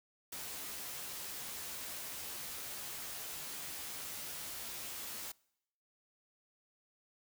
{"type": "noise with comb filter", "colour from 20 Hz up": "white", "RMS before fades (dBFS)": -44, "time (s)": [0.32, 5.32], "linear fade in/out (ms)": 5, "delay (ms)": 14, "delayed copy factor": 0.55, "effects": ["noise-tail reverb RT60 0.8 s tail -25 dB re dry"]}